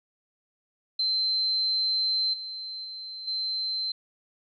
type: tone with level steps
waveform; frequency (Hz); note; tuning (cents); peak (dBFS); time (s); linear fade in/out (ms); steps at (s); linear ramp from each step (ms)
sine; 4100; C8; -36; -23 / -34 / -36 / -27; 0.99-3.92; 5; 2.33 / 2.84 / 3.27; 10
effects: none